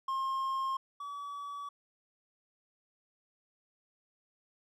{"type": "tone pair in turn", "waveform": "triangle", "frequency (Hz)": [1067, 1142.1], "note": ["C6", "D6"], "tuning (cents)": [34, -49], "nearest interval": "minor second", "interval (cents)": 117, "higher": "second", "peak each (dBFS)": [-29, -37], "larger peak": "first", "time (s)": [[0.08, 0.77], [1, 1.69]], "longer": "neither", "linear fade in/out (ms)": 5, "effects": []}